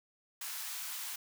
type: high-pass noise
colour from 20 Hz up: white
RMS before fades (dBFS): -41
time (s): 0.41-1.16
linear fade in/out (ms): 5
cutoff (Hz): 840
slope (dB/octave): 24
effects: none